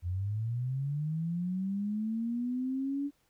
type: linear sweep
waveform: sine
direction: up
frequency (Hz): 84.8 to 287.6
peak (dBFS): -30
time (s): 0.02-3.11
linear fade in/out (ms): 50
effects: pink hiss -72 dBFS RMS until 3.29 s